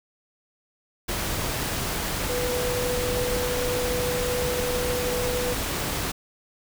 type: tone in noise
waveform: sine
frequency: 493.9 Hz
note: B4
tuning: in tune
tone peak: -26 dBFS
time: 2.29-5.54 s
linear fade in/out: 10 ms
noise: pink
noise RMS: -28 dBFS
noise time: 1.08-6.12 s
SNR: -1 dB
effects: none